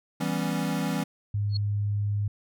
square chord, C# half-diminished seventh, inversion first, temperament equal, 164.81 / 196 / 246.9 / 277.2 Hz, E3 / G3 / B3 / C#4, 0 / 0 / 0 / 0 cents, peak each -31 / -32 / -34 / -33 dBFS, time 0.2-1.04 s, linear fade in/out 10 ms
sine tone, 102.8 Hz, G#2, 17 cents flat, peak -24 dBFS, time 1.34-2.28 s, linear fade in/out 5 ms
sine tone with exponential growth, 4318 Hz, C#8, 46 cents flat, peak -28 dBFS, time 1.49-1.57 s, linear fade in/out 5 ms, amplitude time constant 16 ms
effects none

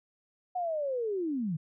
sine linear sweep, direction down, 740 to 145.4 Hz, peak -29 dBFS, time 0.55-1.57 s, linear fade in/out 10 ms, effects none

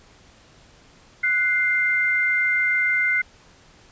sine tone pair together, 1480 / 2093 Hz, F#6 / C7, 0 / 0 cents, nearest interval tritone, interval 600 cents, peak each -23 / -19 dBFS, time 1.23-3.22 s, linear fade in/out 10 ms, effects pink hiss -52 dBFS RMS until 3.91 s + resampled to 16000 Hz

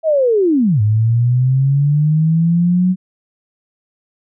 sine linear two-way sweep, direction down then up, 659.3 to 103.83 to 186.3 Hz, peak -10 dBFS, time 0.03-2.96 s, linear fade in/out 50 ms, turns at 0.81 s, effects none

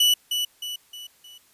40% pulse tone with echo, 2960 Hz, F#7, in tune, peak -15 dBFS, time 0-0.14 s, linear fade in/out 5 ms, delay 310 ms, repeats 4, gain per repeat -7 dB, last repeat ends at 1.38 s, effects white hiss -59 dBFS RMS until 1.53 s + resampled to 32000 Hz

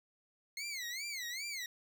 20% pulse tone with vibrato, 2112 Hz, C7, 16 cents sharp, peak -34 dBFS, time 0.57-1.66 s, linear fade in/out 2 ms, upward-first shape sine, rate 2.5 Hz, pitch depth 200 cents each way, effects none

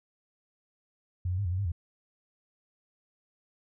sine tone with pitch steps, 90.1 / 91.3 / 101.5 / 86.7 / 92.1 / 100.5 / 84.7 Hz, F#2 / F#2 / G#2 / F2 / F#2 / G2 / E2, -45 / -23 / -39 / -12 / -7 / +44 / +48 cents, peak -27 dBFS, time 1.25-1.719 s, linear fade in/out 5 ms, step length 67 ms, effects none

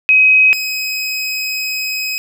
sine / 25% pulse tone pair in turn, 2533 / 2533 Hz, D#7 / D#7, +30 / +30 cents, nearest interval unison, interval 0 cents, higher neither, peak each -6 / -14 dBFS, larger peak first, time 0.09-0.53 / 0.53-2.18 s, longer second, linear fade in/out 0 ms, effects none

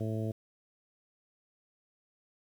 harmonic tone, 110 Hz, A2, in tune, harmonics 1 / 2 / 3 / 4 / 5 / 6, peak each -33 / -38 / -40 / -42 / -44 / -44 dBFS, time 0-0.32 s, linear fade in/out 10 ms, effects 10-bit

